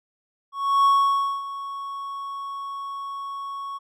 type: tone with ADSR envelope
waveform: triangle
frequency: 1108.7 Hz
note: C#6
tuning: in tune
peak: -12 dBFS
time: 0.52-3.79 s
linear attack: 330 ms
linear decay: 570 ms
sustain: -16 dB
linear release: 25 ms
effects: none